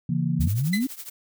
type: chord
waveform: sine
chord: A# diminished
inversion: first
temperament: just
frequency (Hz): 139.85 / 167.82 / 233.1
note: C#3 / E3 / A#3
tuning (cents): +16 / +31 / 0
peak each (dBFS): -26 / -24 / -29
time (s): 0.09-0.48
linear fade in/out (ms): 5
type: exponential sweep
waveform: sine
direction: up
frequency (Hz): 70.9 to 279.7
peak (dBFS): -21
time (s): 0.39-0.87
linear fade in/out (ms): 10
type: noise with tremolo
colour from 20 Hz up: blue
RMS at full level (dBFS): -35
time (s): 0.4-1.1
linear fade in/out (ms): 10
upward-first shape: triangle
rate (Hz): 12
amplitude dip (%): 90
type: tone with exponential decay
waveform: 30% pulse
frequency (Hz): 2017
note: B6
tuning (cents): +36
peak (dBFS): -19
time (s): 0.73-0.88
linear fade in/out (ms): 5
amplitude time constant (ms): 31
effects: none